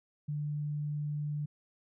sine tone, 148.1 Hz, D3, 15 cents sharp, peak -32 dBFS, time 0.28-1.46 s, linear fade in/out 10 ms, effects none

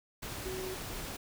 sine tone in noise, 374.4 Hz, F#4, 20 cents sharp, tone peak -38 dBFS, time 0.45-0.75 s, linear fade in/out 10 ms, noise pink, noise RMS -41 dBFS, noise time 0.22-1.17 s, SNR 0 dB, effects none

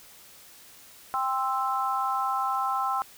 sine chord, C major, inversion second, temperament equal with one note detuned, 791.3 / 1046.5 / 1318.5 Hz, G5 / C6 / E6, +16 / 0 / 0 cents, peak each -29 dBFS, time 1.14-3.02 s, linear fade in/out 0 ms, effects white hiss -51 dBFS RMS until 3.17 s

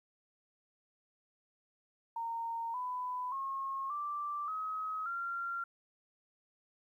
sine tone with pitch steps, 921 / 998.6 / 1082.7 / 1173.9 / 1272.7 / 1379.9 Hz, A#5 / B5 / C#6 / D6 / D#6 / F6, -21 / +19 / -41 / -1 / +39 / -21 cents, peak -35 dBFS, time 2.16-5.64 s, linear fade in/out 5 ms, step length 580 ms, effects 12-bit

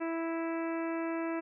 harmonic tone, 329.6 Hz, E4, in tune, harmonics 1 / 2 / 3 / 4 / 5 / 6 / 7 / 8, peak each -33 / -39 / -43 / -45 / -47 / -49 / -50 / -51 dBFS, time 0-1.41 s, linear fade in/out 20 ms, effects none

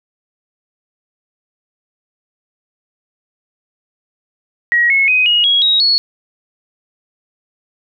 sine tone with pitch steps, 1902 / 2185 / 2510 / 2883 / 3312 / 3804 / 4370 Hz, A#6 / C#7 / D#7 / F#7 / G#7 / A#7 / C#8, +34 / -26 / +15 / -46 / -5 / +34 / -26 cents, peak -9 dBFS, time 4.72-5.98 s, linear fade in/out 0 ms, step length 180 ms, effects none

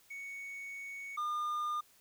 triangle tone pair in turn, 2225 / 1210.4 Hz, C#7 / D#6, +6 / -48 cents, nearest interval major seventh, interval 1054 cents, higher first, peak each -40 / -31 dBFS, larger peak second, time 0.1-1.17 / 1.17-1.81 s, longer first, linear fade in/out 10 ms, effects white hiss -65 dBFS RMS until 2 s

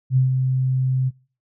sine tone with ADSR envelope, 130 Hz, C3, 11 cents flat, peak -12 dBFS, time 0.1-1.11 s, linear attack 65 ms, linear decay 130 ms, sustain -5 dB, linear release 32 ms, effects noise-tail reverb RT60 0.4 s tail -24 dB re dry

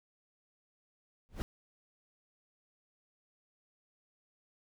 brown noise with exponential growth, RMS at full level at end -28 dBFS, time 1.29-1.42 s, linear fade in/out 0 ms, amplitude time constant 27 ms, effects none

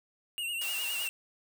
square tone with vibrato, 2794 Hz, F7, in tune, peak -33 dBFS, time 0.38-1.09 s, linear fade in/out 0 ms, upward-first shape sine, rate 9.7 Hz, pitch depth 60 cents each way
white high-pass noise, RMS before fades -39 dBFS, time 0.61-1.08 s, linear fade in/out 5 ms, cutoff 630 Hz, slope 12 dB/octave
effects none

